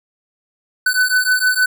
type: beating tone pair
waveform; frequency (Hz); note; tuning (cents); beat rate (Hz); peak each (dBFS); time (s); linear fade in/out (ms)
square; 1500 / 1506.5; F#6 / F#6; +23 / +31; 6.5; -17 / -17; 0.86-1.66; 5
effects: none